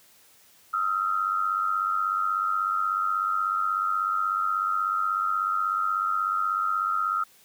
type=tone pair together; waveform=sine; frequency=1263 / 1359.4 Hz; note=D#6 / F6; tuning=+26 / -47 cents; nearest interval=minor second; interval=127 cents; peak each=-26 dBFS; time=0.73-7.24 s; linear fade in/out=10 ms; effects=white hiss -57 dBFS RMS until 7.44 s + high-pass 60 Hz 12 dB/octave